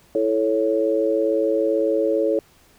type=chord; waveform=sine; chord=A major; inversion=second; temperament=equal with one note detuned; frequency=329.6 / 436.5 / 554.4 Hz; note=E4 / A4 / C#5; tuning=0 / -14 / 0 cents; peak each=-23 / -21 / -21 dBFS; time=0.15-2.39 s; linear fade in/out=2 ms; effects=pink hiss -55 dBFS RMS until 2.78 s